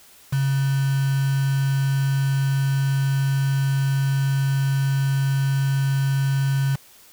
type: tone with quantisation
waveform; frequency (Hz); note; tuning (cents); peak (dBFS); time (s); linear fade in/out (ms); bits
sine; 136.7; C#3; -24; -18; 0.32-6.76; 10; 5
effects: white hiss -50 dBFS RMS until 7.12 s